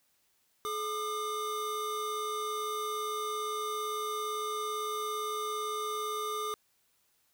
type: tone pair together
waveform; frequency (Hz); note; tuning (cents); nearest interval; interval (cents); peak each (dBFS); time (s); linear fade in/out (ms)
square; 426.9 / 1203; G#4 / D6; +48 / +41; octave + tritone; 1793; -38 / -35; 0.65-6.54; 0
effects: white hiss -72 dBFS RMS until 7.33 s